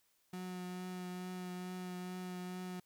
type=tone with vibrato; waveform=35% pulse; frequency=181.8 Hz; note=F#3; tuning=30 cents flat; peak=-40 dBFS; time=0.33-2.8 s; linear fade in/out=5 ms; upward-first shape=triangle; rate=2.3 Hz; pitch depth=16 cents each way; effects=white hiss -75 dBFS RMS until 2.85 s